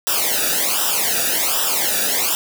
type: noise with flanger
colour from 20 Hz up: white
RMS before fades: -19 dBFS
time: 0.07-2.35 s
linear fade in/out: 0 ms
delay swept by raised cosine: 0.45 to 0.96 ms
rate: 1.3 Hz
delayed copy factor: -0.9
effects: none